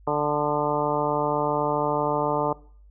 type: harmonic tone with a mistuned harmonic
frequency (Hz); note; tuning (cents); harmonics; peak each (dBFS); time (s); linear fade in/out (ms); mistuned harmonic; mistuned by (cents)
147.8; D3; +11; 1 / 2 / 3 / 4 / 5 / 6 / 7 / 8; -33 / -31 / -27 / -28 / -31 / -28 / -31 / -33; 0.07-2.53; 5; 8; +35
effects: noise-tail reverb RT60 0.5 s tail -20 dB re dry + added 50 Hz sine -48 dBFS peak until 2.9 s